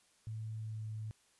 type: tone with pitch glide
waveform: sine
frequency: 110 to 108.74 Hz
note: A2 to A2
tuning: 0 to -20 cents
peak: -39 dBFS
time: 0.27-1.11 s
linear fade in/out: 0 ms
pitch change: -20 cents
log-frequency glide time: 0.56-0.87 s
effects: white hiss -70 dBFS RMS until 1.39 s + resampled to 24000 Hz